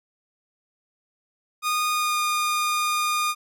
sawtooth tone with pitch glide, 1230 to 1218.7 Hz, D#6 to D#6, -20 to -36 cents, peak -18 dBFS, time 1.62-3.35 s, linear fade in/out 50 ms, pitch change -16 cents, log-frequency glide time 1.9-2.19 s, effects none

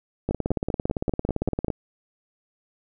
two click trains, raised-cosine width 2 ms, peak -11 / -11 dBFS, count 26 / 8, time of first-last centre 0.29-1.702 / 0.31-1.683 s, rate 17.7 / 5.1 Hz, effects none

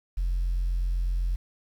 sine tone, 44 Hz, F1, 14 cents sharp, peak -22 dBFS, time 0.17-1.36 s, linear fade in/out 10 ms, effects tanh soft clip ceiling -21 dBFS + 9-bit

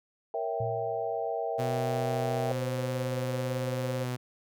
sine chord, A# diminished seventh, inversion none, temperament equal, 466.2 / 554.4 / 659.3 / 784 Hz, A#4 / C#5 / E5 / G5, 0 / 0 / 0 / 0 cents, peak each -34 / -39 / -33 / -35 dBFS, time 0.34-2.52 s, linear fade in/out 2 ms
sine tone with exponential decay, 116.7 Hz, A#2, 2 cents sharp, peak -30 dBFS, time 0.6-1.34 s, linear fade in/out 5 ms, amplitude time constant 160 ms
sawtooth tone, 124.9 Hz, B2, 20 cents sharp, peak -27 dBFS, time 1.58-4.17 s, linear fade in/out 20 ms
sine tone with tremolo, 523.3 Hz, C5, in tune, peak -30 dBFS, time 2.5-4.05 s, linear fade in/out 5 ms, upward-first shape triangle, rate 18 Hz, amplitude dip 70%
effects none

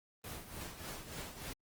pink noise with tremolo, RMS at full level -43 dBFS, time 0.24-1.53 s, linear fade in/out 2 ms, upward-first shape triangle, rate 3.4 Hz, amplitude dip 70%, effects Opus 24 kbps

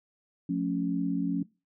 sine chord, F augmented, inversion none, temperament equal with one note detuned, 177.97 / 220 / 277.2 Hz, F3 / A3 / C#4, +33 / 0 / 0 cents, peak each -30 / -35 / -29 dBFS, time 0.49-1.43 s, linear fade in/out 5 ms, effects noise-tail reverb RT60 0.3 s tail -24 dB re dry

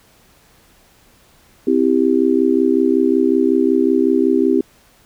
sine chord, C major, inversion none, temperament just, 261.6 / 327 / 392.4 Hz, C4 / E4 / G4, 0 / -14 / +2 cents, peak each -16 dBFS, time 1.67-4.61 s, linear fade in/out 5 ms, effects pink hiss -52 dBFS RMS until 5.05 s

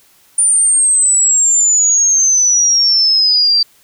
sine exponential sweep, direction down, 9300 to 4655 Hz, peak -8 dBFS, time 0.38-3.63 s, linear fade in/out 5 ms, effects white hiss -50 dBFS RMS until 3.83 s

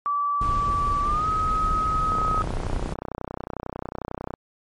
sine tone with pitch glide, 1156 to 1267.9 Hz, D6 to D#6, -28 to +32 cents, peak -21 dBFS, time 0.06-2.42 s, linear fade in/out 0 ms, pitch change +160 cents, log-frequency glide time 1.03-1.26 s
brown noise, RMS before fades -28 dBFS, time 0.41-2.94 s, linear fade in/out 5 ms
click train, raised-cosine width 1 ms, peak -16 dBFS, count 70, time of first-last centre 2.12-4.339 s, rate 31.1 Hz
effects MP3 48 kbps

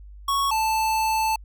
square tone pair in turn, 1108.7 / 880 Hz, C#6 / A5, 0 / 0 cents, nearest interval major third, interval 400 cents, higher first, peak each -21 dBFS, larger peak neither, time 0.28-0.51 / 0.51-1.36 s, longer second, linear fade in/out 5 ms, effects added 50 Hz sine -40 dBFS peak until 1.44 s

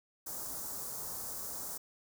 white band-stop noise, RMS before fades -41 dBFS, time 0.26-1.78 s, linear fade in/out 10 ms, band 1300 to 5600 Hz, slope 24 dB/octave, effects none

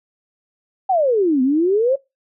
sine exponential two-way sweep, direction down then up, 793 to 249.9 to 560 Hz, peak -13 dBFS, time 0.89-1.96 s, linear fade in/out 10 ms, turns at 1.42 s, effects noise-tail reverb RT60 0.2 s tail -22 dB re dry

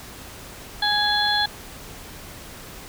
harmonic tone with a mistuned harmonic, 830.6 Hz, G#5, in tune, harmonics 1 / 2 / 4 / 5, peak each -24 / -24 / -24 / -24 dBFS, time 0.82-1.46 s, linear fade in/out 5 ms, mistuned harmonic 4, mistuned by +42 cents, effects pink hiss -40 dBFS RMS until 2.88 s

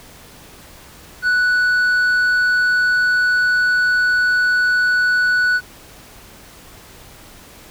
sine tone with tanh clipping, 1480 Hz, F#6, in tune, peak -14 dBFS, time 1.22-5.61 s, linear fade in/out 50 ms, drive 5 dB, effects pink hiss -42 dBFS RMS until 7.7 s

